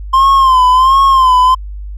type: tone with vibrato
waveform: triangle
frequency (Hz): 1046.5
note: C6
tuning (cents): 0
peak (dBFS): -3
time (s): 0.13-1.55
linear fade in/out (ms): 10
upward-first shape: sine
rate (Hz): 1.4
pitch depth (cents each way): 75
effects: added 50 Hz sine -22 dBFS peak until 1.97 s